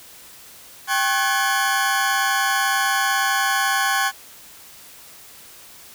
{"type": "tone cluster", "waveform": "40% pulse", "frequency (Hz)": [787, 1088, 1496, 1705], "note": ["G5", "C#6", "F#6", "G#6"], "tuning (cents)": [7, -33, 19, 45], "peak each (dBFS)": -23, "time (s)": [0.87, 4.12], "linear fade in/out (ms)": 50, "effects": ["white hiss -44 dBFS RMS until 5.94 s"]}